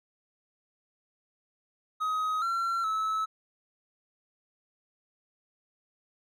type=tone with pitch steps; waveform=triangle; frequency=1262 / 1360 / 1300 Hz; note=D#6 / F6 / E6; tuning=+24 / -46 / -24 cents; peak=-25 dBFS; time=2-3.26 s; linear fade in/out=20 ms; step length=420 ms; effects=none